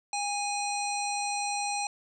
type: harmonic tone with a mistuned harmonic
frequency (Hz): 830.6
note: G#5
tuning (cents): 0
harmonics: 1 / 3 / 5 / 7 / 9 / 10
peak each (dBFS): -31 / -36 / -38 / -39 / -41 / -41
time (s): 0.13-1.87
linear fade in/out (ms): 2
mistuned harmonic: 1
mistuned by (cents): -37
effects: none